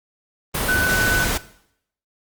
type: tone in noise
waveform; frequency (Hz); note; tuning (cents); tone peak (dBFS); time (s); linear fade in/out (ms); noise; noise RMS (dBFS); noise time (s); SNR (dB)
sine; 1500; F#6; +23; -16; 0.68-1.25; 10; pink; -22; 0.54-1.38; +3
effects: noise-tail reverb RT60 0.7 s tail -17 dB re dry + Opus 32 kbps